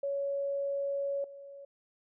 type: tone with level steps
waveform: sine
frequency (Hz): 559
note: C#5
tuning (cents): +14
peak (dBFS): -30 / -45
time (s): 0.03-1.65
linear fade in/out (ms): 5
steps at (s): 1.24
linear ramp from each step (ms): 2
effects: none